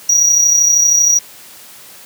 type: tone with amplitude modulation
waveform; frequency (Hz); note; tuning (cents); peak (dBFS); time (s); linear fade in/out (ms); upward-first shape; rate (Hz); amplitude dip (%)
triangle; 5770; F#8; -44; -5; 0.09-1.19; 5; sine; 32.8; 45
effects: white hiss -38 dBFS RMS until 2.05 s + high-pass 100 Hz 12 dB/octave